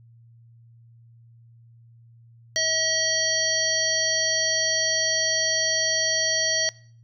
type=harmonic tone; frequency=640 Hz; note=D#5; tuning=49 cents sharp; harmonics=1 / 3 / 5 / 7 / 9; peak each=-30 / -27 / -30 / -25 / -25 dBFS; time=2.56-6.69 s; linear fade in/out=0 ms; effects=noise-tail reverb RT60 0.5 s tail -22 dB re dry + added 116 Hz sine -49 dBFS peak until 7.03 s